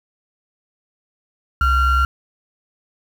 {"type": "ring-modulated tone", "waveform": "triangle", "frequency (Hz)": 720, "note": "F#5", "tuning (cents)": -47, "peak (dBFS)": -8, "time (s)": [1.61, 2.05], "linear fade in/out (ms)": 2, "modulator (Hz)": 655, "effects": ["7-bit"]}